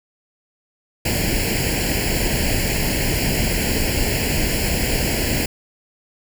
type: noise with comb filter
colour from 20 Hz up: pink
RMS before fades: -20 dBFS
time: 1.05-5.46 s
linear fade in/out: 5 ms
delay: 0.41 ms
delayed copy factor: +0.9
effects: none